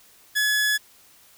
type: tone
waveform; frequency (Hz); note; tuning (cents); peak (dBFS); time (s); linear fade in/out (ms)
sawtooth; 1700; G#6; +40; -16; 0.35-0.78; 20
effects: white hiss -54 dBFS RMS until 1.37 s